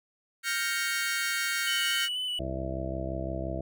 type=chord; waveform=sawtooth; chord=G half-diminished seventh; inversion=third; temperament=equal; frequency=1396.9 / 1568 / 1864.7 / 2217 Hz; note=F6 / G6 / Bb6 / Db7; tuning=0 / 0 / 0 / 0 cents; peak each=-30 dBFS; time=0.43-2.09 s; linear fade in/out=50 ms
type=tone with vibrato; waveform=triangle; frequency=2982 Hz; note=F#7; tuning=13 cents sharp; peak=-28 dBFS; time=1.67-2.39 s; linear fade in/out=2 ms; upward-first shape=square; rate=4.1 Hz; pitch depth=16 cents each way
type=harmonic tone; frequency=65.8 Hz; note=C2; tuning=10 cents sharp; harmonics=1 / 2 / 3 / 4 / 5 / 6 / 7 / 8 / 9 / 10; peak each=-36 / -38 / -41 / -46 / -38 / -47 / -48 / -46 / -40 / -37 dBFS; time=2.39-3.61 s; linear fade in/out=5 ms
effects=none